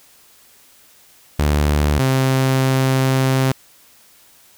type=tone pair in turn; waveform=sawtooth; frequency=73.9 / 132.13 Hz; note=D2 / C3; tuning=+11 / +17 cents; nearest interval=minor seventh; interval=1006 cents; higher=second; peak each=-10 dBFS; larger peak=neither; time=1.39-1.99 / 1.99-3.52 s; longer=second; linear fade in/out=5 ms; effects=white hiss -50 dBFS RMS until 4.57 s